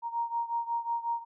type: beating tone pair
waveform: sine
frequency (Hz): 932.3 / 937.8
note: A#5 / A#5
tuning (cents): 0 / +10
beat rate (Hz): 5.5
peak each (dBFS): -31 / -34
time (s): 0.02-1.25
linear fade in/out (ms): 50
effects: none